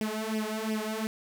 sawtooth tone with flanger, 217.5 Hz, A3, 20 cents flat, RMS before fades -32 dBFS, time 0.01-1.07 s, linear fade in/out 0 ms, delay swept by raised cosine 0.36 to 3.26 ms, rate 2.8 Hz, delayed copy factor +0.85, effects none

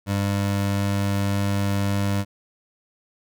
25% pulse tone, 99.8 Hz, G2, 32 cents sharp, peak -17 dBFS, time 0.06-2.25 s, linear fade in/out 50 ms, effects none

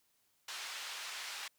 white band-pass noise, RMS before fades -44 dBFS, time 0.48-1.48 s, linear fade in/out 5 ms, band 1000 to 4600 Hz, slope 12 dB/octave, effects white hiss -75 dBFS RMS until 1.58 s

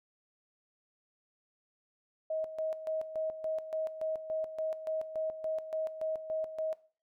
sine tone with tremolo, 633 Hz, D#5, 30 cents sharp, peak -31 dBFS, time 2.3-6.74 s, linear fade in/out 5 ms, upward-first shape square, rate 3.5 Hz, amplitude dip 70%, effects noise-tail reverb RT60 0.4 s tail -18 dB re dry

